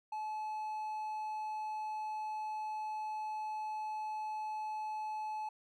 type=tone; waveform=triangle; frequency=860 Hz; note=A5; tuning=40 cents flat; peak=-35 dBFS; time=0.12-5.49 s; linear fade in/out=5 ms; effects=none